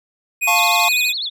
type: tone with tremolo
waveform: square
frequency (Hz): 2489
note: D#7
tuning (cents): 0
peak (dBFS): -16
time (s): 0.41-1.13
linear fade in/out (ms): 20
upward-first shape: sine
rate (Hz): 2.3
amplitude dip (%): 25
type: chord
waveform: square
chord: F augmented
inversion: none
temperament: equal with one note detuned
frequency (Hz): 698.5 / 880 / 1097.3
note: F5 / A5 / C#6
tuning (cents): 0 / 0 / -18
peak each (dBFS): -21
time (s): 0.47-0.89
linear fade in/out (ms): 10
type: tone with vibrato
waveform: sine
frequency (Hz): 3862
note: B7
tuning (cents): -39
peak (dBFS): -21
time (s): 0.55-1.3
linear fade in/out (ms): 20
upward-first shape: sine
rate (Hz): 12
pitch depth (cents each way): 230
effects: none